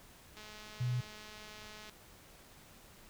click train, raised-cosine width 0.2 ms, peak -34 dBFS, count 326, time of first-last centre 0.37-1.896 s, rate 213 Hz
sine tone, 123.8 Hz, B2, 5 cents sharp, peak -31 dBFS, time 0.8-1.01 s, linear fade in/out 10 ms
effects pink hiss -58 dBFS RMS until 3.09 s

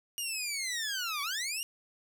15% pulse linear two-way sweep, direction down then up, 2884 to 1108.7 to 2884 Hz, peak -26 dBFS, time 0.18-1.63 s, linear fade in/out 0 ms, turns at 1.22 s, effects none

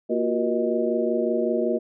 sine tone cluster, 233.7 / 349.9 / 375.2 / 478.7 / 623 Hz, A#3 / F4 / F#4 / A#4 / D#5, +5 / +3 / +24 / +46 / +2 cents, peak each -27 dBFS, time 0.09-1.79 s, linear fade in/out 20 ms, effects none

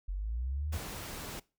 sine linear sweep, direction up, 43.65 to 81.3 Hz, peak -32 dBFS, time 0.08-0.78 s, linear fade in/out 10 ms
pink noise, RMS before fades -42 dBFS, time 0.72-1.4 s, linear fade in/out 10 ms
effects noise-tail reverb RT60 0.3 s tail -22 dB re dry

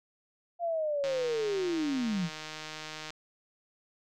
sine linear sweep, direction down, 698.5 to 155.56 Hz, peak -28 dBFS, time 0.59-2.3 s, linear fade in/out 50 ms
click train, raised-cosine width 0.2 ms, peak -23 dBFS, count 321, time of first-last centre 1.04-3.105 s, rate 155 Hz
effects none

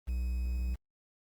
triangle tone with quantisation, 61.74 Hz, B1, in tune, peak -28 dBFS, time 0.07-0.76 s, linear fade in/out 20 ms, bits 9, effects Opus 32 kbps

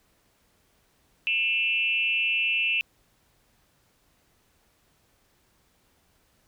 sine tone with frequency modulation, 2670 Hz, E7, 22 cents sharp, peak -22 dBFS, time 1.27-2.81 s, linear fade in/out 0 ms, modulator 248 Hz, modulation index 0.75, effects pink hiss -66 dBFS RMS until 6.47 s

